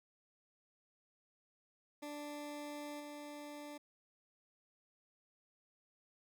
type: tone with level steps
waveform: 20% pulse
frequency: 293.7 Hz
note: D4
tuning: in tune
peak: -39 / -42 dBFS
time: 2.02-3.78 s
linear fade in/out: 10 ms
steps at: 2.99 s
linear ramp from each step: 20 ms
effects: none